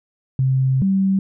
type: tone pair in turn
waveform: sine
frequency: 131.9 / 193.03 Hz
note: C3 / G3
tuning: +14 / -26 cents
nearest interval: perfect fifth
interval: 660 cents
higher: second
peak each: -14 dBFS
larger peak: neither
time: 0.39-0.82 / 0.82-1.19 s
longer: first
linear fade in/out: 2 ms
effects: none